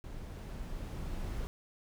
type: noise with level ramp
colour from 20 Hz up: brown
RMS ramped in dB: -44 to -37 dBFS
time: 0.04-1.47 s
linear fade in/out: 0 ms
effects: none